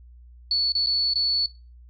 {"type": "tone with dropouts", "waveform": "sine", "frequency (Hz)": 4435, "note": "C#8", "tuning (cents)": 0, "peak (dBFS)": -19, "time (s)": [0.51, 1.46], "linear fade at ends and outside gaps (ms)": 2, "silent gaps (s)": [[0.721, 0.751], [0.862, 0.869], [1.136, 1.156]], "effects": ["noise-tail reverb RT60 0.3 s tail -21 dB re dry", "added 60 Hz sine -45 dBFS peak until 1.89 s"]}